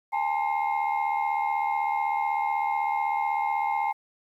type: tone cluster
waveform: sine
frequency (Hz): 815 / 891 / 1036 / 2128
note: G#5 / A5 / C6 / C7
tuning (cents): -33 / +22 / -17 / +29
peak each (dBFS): -26 / -27 / -35 / -34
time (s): 0.12-3.93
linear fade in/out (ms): 20
effects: tanh soft clip ceiling -16 dBFS + 10-bit